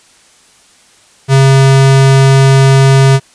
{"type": "tone", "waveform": "square", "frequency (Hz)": 135.1, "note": "C#3", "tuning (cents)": -44, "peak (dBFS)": -4, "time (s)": [1.28, 3.2], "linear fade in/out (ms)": 50, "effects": ["white hiss -45 dBFS RMS until 3.34 s", "resampled to 22050 Hz"]}